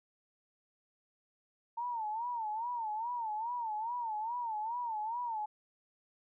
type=tone with vibrato; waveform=sine; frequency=910 Hz; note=A#5; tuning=42 cents flat; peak=-34 dBFS; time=1.77-5.46 s; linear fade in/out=10 ms; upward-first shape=sine; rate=2.4 Hz; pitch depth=130 cents each way; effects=none